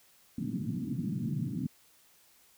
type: band-pass noise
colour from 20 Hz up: pink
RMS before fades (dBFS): -34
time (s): 0.38-1.67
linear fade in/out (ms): 5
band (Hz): 120 to 280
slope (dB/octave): 48
effects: white hiss -63 dBFS RMS until 2.57 s